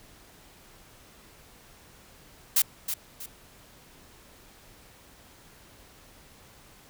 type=noise with echo; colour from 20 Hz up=blue; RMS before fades=-21 dBFS; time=2.56-2.62 s; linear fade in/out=5 ms; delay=320 ms; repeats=2; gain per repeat=-9 dB; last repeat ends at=3.26 s; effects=pink hiss -54 dBFS RMS until 6.89 s